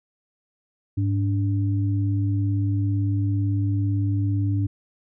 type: tone pair together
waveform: sine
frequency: 102.5 / 289.6 Hz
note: G#2 / D4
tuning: -22 / -24 cents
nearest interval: octave + tritone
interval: 1798 cents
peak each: -20 / -28 dBFS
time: 0.97-4.67 s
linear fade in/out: 10 ms
effects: none